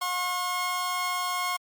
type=tone pair together; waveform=sawtooth; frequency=720.8 / 1080 Hz; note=F#5 / C#6; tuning=-45 / -45 cents; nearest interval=perfect fifth; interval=700 cents; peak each=-30 / -24 dBFS; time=0.01-1.57 s; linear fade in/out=10 ms; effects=Opus 48 kbps